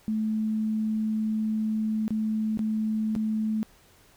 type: tone with dropouts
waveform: sine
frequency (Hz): 217.4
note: A3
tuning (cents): -21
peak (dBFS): -24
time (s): 0.08-3.63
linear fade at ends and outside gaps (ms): 0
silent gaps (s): 2.08-2.106 / 2.573-2.592 / 3.152-3.162
effects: pink hiss -58 dBFS RMS until 4.16 s